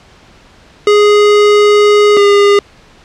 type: tone pair in turn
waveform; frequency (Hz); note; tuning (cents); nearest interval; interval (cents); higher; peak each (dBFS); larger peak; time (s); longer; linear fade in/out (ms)
square; 415.3 / 405.8; G#4 / G#4; 0 / -40; unison; 40; first; -5; neither; 0.87-2.17 / 2.17-2.59; first; 2
effects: pink hiss -42 dBFS RMS until 3.04 s + low-pass 5000 Hz 12 dB/octave